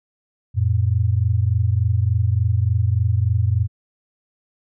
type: tone pair together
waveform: sine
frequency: 90.1 / 113.52 Hz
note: F#2 / A#2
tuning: -45 / -45 cents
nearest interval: major third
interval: 400 cents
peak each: -18 dBFS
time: 0.54-3.68 s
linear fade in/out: 50 ms
effects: none